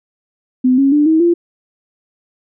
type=tone with pitch steps; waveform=sine; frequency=254.4 / 274.2 / 295.6 / 318.7 / 343.5 Hz; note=C4 / C#4 / D4 / D#4 / F4; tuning=-48 / -19 / +11 / +42 / -29 cents; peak=-8 dBFS; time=0.64-1.34 s; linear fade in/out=10 ms; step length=140 ms; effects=none

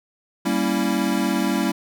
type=chord; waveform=square; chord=G diminished seventh; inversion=none; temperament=equal; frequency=196 / 233.1 / 277.2 / 329.6 Hz; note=G3 / Bb3 / Db4 / Fb4; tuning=0 / 0 / 0 / 0 cents; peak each=-25 / -26 / -26 / -26 dBFS; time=0.45-1.72 s; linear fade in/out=10 ms; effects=none

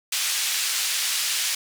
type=band-pass noise; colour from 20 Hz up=pink; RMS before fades=-25 dBFS; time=0.12-1.55 s; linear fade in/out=5 ms; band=2800 to 11000 Hz; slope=12 dB/octave; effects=none

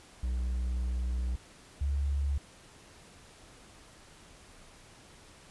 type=tone pair in turn; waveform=triangle / sine; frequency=61.74 / 70.34 Hz; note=B1 / C#2; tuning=0 / +26 cents; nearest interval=major second; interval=226 cents; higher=second; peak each=-27 dBFS; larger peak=neither; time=0.23-1.36 / 1.81-2.38 s; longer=first; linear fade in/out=5 ms; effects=pink hiss -55 dBFS RMS until 5.5 s + resampled to 24000 Hz

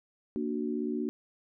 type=chord; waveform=sine; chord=Bb augmented; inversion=none; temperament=equal; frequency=233.1 / 293.7 / 370 Hz; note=Bb3 / D4 / F#4; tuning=0 / 0 / 0 cents; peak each=-33 / -34 / -35 dBFS; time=0.36-1.09 s; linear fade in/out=0 ms; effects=none

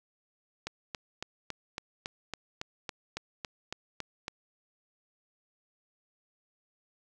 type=click train; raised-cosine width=0.2 ms; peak=-18 dBFS; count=14; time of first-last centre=0.67-4.281 s; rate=3.6 Hz; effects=none

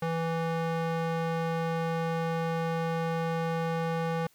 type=tone with band-pass filter; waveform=square; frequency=164.81 Hz; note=E3; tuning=in tune; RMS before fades=-30 dBFS; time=0.02-4.27 s; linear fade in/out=5 ms; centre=720 Hz; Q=0.6; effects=white hiss -64 dBFS RMS until 4.34 s

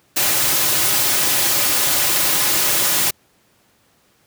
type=noise with comb filter; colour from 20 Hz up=white; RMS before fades=-17 dBFS; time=0.16-3.11 s; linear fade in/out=10 ms; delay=4.4 ms; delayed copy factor=-0.5; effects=pink hiss -58 dBFS RMS until 4.26 s + high-pass 100 Hz 12 dB/octave

